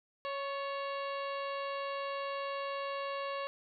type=harmonic tone with a mistuned harmonic; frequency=554.4 Hz; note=C#5; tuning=in tune; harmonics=1 / 2 / 3 / 4 / 5 / 6 / 7 / 8; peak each=-38 / -39 / -48 / -50 / -47 / -54 / -54 / -54 dBFS; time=0.25-3.47 s; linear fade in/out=0 ms; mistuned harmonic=3; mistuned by=+53 cents; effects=none